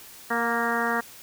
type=harmonic tone with a mistuned harmonic; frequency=233.1 Hz; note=A#3; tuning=in tune; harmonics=1 / 2 / 3 / 4 / 5 / 6 / 7 / 8; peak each=-31 / -31 / -31 / -31 / -31 / -31 / -31 / -31 dBFS; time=0.3-1.01 s; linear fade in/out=10 ms; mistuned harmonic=3; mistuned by=+24 cents; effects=white hiss -46 dBFS RMS until 1.22 s